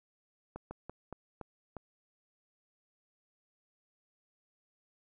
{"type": "slowing click train", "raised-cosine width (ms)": 1, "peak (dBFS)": -28, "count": 6, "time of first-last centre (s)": [0.56, 1.767], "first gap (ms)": 150, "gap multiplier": 1.24, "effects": []}